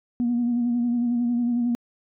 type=tone with vibrato; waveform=sine; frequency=239.8 Hz; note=A#3; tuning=49 cents sharp; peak=-19 dBFS; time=0.2-1.75 s; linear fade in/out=0 ms; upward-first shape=sine; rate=11 Hz; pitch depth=35 cents each way; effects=tanh soft clip ceiling -16 dBFS